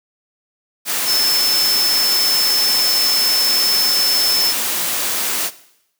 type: tone in noise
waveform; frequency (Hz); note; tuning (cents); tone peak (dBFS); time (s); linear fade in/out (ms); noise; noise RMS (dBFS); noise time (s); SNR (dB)
sine; 5274; E8; 0; -15; 1.05-4.54; 50; white; -20; 0.85-5.51; +2
effects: noise-tail reverb RT60 0.8 s tail -17 dB re dry + high-pass 200 Hz 12 dB/octave